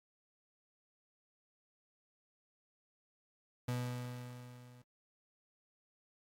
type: tone with level ramp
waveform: 35% pulse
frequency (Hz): 123.47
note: B2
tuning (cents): 0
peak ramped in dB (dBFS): -32 to -55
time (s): 3.68-4.82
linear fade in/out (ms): 5
effects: AAC 64 kbps